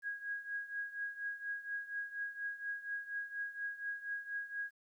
sine tone with tremolo, 1645 Hz, G#6, 17 cents flat, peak -35 dBFS, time 0.02-4.71 s, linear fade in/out 50 ms, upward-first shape triangle, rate 4.2 Hz, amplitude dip 85%, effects 12-bit

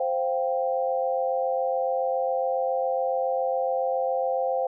sine chord, C suspended fourth, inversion none, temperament just, 523.3 / 697.7 / 784.9 Hz, C5 / F5 / G5, 0 / -2 / +2 cents, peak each -25 / -29 / -29 dBFS, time 0-4.67 s, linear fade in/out 5 ms, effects none

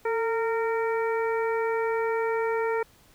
harmonic tone with a mistuned harmonic, 460 Hz, A#4, 23 cents flat, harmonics 1 / 2 / 3 / 4 / 5, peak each -25 / -31 / -35 / -37 / -39 dBFS, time 0.05-2.83 s, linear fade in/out 5 ms, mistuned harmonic 1, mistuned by -42 cents, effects pink hiss -58 dBFS RMS until 3.14 s

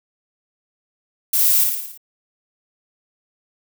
violet noise with echo, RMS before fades -17 dBFS, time 1.33-1.64 s, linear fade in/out 5 ms, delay 56 ms, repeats 6, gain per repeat -4 dB, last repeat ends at 1.976 s, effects none

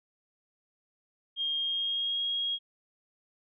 sine tone with pitch glide, 3226 to 3279 Hz, G7 to G#7, +49 to -23 cents, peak -28 dBFS, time 1.36-2.59 s, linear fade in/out 50 ms, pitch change +28 cents, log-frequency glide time 1.6-2.23 s, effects none

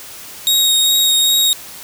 sawtooth tone with vibrato, 3761 Hz, A#7, 15 cents sharp, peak -8 dBFS, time 0.47-1.53 s, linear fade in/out 0 ms, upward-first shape triangle, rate 2.5 Hz, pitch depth 14 cents each way, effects white hiss -34 dBFS RMS until 1.83 s

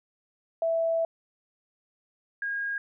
sine tone pair in turn, 659.3 / 1630 Hz, E5 / G#6, 0 / -33 cents, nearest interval octave + major third, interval 1567 cents, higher second, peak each -23 / -28 dBFS, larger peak first, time 0.62-1.05 / 2.42-2.78 s, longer first, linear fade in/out 2 ms, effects none

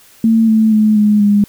sine tone with pitch steps, 225 / 219.7 / 214.6 / 209.6 / 204.7 Hz, A3 / A3 / A3 / G#3 / G#3, +39 / -2 / -43 / +16 / -25 cents, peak -7 dBFS, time 0.24-1.44 s, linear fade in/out 2 ms, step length 240 ms, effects white hiss -45 dBFS RMS until 1.48 s

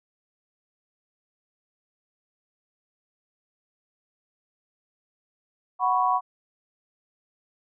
sine chord, F# suspended fourth, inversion none, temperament just, 740 / 986.7 / 1110 Hz, F#5 / B5 / C#6, 0 / -2 / +2 cents, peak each -24 dBFS, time 5.79-6.21 s, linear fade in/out 50 ms, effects none

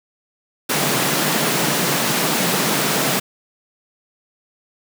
pink high-pass noise, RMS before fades -19 dBFS, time 0.69-3.2 s, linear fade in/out 10 ms, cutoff 130 Hz, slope 96 dB/octave, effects none

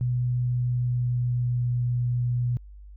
sine tone with pitch glide, 123.47 to 122.12 Hz, B2 to B2, 0 to -19 cents, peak -22 dBFS, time 0.01-2.57 s, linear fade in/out 0 ms, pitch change -19 cents, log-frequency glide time 0.4-1.69 s, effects added 50 Hz sine -42 dBFS peak until 2.96 s

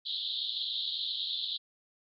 pink band-pass noise, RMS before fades -35 dBFS, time 0.05-1.58 s, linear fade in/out 20 ms, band 3300 to 4200 Hz, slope 96 dB/octave, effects none

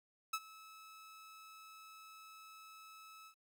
sawtooth tone with ADSR envelope, 1300 Hz, E6, 24 cents flat, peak -30 dBFS, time 0.33-3.35 s, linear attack 8 ms, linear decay 50 ms, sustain -21 dB, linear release 83 ms, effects 12-bit

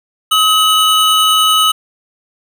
square tone pair together, 1271 / 2969 Hz, D#6 / F#7, +36 / +5 cents, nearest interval octave + minor third, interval 1469 cents, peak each -12 dBFS, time 0.31-1.72 s, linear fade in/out 10 ms, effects none

